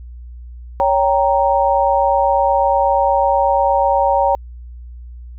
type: chord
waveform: sine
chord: G diminished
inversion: second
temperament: equal with one note detuned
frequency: 558.9 / 784 / 932.3 Hz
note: Db5 / G5 / Bb5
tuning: +14 / 0 / 0 cents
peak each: -16 dBFS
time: 0.8-4.35 s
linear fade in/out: 0 ms
effects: added 60 Hz sine -31 dBFS peak until 5.38 s